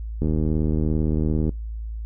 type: click train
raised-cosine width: 3 ms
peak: -11 dBFS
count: 100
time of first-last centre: 0.22-1.492 s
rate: 77.8 Hz
effects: noise-tail reverb RT60 0.2 s tail -24 dB re dry + added 55 Hz sine -28 dBFS peak until 2.05 s